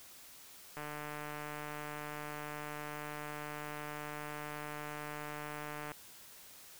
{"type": "click train", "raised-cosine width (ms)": 0.5, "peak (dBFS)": -28, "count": 768, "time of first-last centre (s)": [0.77, 5.918], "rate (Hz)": 149, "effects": ["white hiss -55 dBFS RMS until 6.79 s"]}